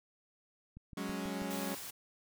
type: click train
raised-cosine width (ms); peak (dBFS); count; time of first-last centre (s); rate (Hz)
5; -37; 5; 0.77-1.419; 6.16
type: chord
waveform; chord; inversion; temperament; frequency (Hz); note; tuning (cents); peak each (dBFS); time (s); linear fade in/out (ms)
sawtooth; F# suspended second; none; equal; 185 / 207.7 / 277.2; F#3 / G#3 / C#4; 0 / 0 / 0; -37; 0.97-1.75; 5
type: noise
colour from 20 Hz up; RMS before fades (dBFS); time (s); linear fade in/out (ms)
white; -45; 1.5-1.91; 10
effects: none